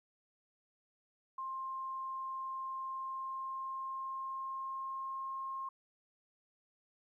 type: tone with pitch glide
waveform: sine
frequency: 1058 to 1069.1 Hz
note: C6 to C6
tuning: +19 to +37 cents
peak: -38 dBFS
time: 1.38-5.69 s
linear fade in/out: 5 ms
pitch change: +18 cents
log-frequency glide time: 2.86-5.34 s
effects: 13-bit